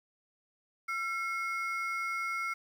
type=ring-modulated tone; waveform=triangle; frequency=1760 Hz; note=A6; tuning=in tune; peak=-27 dBFS; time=0.88-2.54 s; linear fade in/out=10 ms; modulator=405 Hz; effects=10-bit